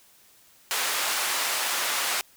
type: band-pass noise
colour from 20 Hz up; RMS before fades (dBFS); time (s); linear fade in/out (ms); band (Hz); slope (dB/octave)
pink; -27; 0.71-2.21; 0; 930 to 16000; 12
effects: white hiss -57 dBFS RMS until 2.36 s

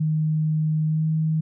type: tone with pitch glide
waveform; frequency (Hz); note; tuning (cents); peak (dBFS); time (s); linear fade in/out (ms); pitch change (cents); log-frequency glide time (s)
sine; 155.56 to 157.82; D#3 to D#3; 0 to +25; -19; 0-1.41; 10; +25; 0.86-1.06
effects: none

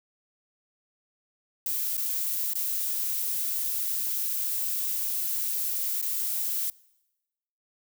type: noise with dropouts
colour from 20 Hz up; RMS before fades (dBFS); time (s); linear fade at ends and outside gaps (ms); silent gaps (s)
violet; -29; 1.66-6.7; 2; 1.969-1.977 / 2.536-2.553 / 6.015-6.025
effects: noise-tail reverb RT60 1.0 s tail -24 dB re dry

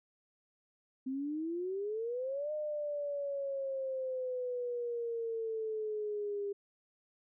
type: exponential two-way sweep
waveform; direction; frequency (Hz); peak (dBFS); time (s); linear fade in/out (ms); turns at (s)
sine; up then down; 257.4 to 610 to 400.6; -34; 1.06-6.53; 10; 2.52
effects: none

